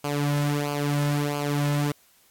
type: tone with flanger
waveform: sawtooth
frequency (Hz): 145.2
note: D3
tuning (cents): -19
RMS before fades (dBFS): -25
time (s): 0.04-1.92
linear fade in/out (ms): 5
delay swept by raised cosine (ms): 0.53 to 2.63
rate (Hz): 1.5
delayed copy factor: -0.7
effects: white hiss -60 dBFS RMS until 2.3 s + AAC 64 kbps